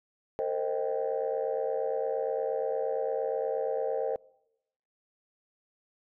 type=chord; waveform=sine; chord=C minor seventh; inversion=third; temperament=equal with one note detuned; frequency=454.7 / 523.3 / 622.3 / 784 Hz; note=Bb4 / C5 / Eb5 / G5; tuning=-43 / 0 / 0 / 0 cents; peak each=-31 / -31 / -34 / -37 dBFS; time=0.39-4.16 s; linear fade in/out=0 ms; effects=noise-tail reverb RT60 0.9 s tail -24 dB re dry + tanh soft clip ceiling -20 dBFS